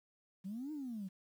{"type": "exponential two-way sweep", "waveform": "sine", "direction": "up then down", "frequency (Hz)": [181, 314.4, 181], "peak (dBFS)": -39, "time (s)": [0.44, 1.09], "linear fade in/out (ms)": 20, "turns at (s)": 0.72, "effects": ["tanh soft clip ceiling -36 dBFS", "11-bit"]}